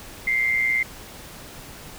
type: tone with amplitude modulation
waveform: sine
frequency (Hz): 2093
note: C7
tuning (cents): 0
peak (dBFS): -16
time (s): 0.27-0.83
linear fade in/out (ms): 5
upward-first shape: sine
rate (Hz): 119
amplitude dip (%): 60
effects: pink hiss -41 dBFS RMS until 1.98 s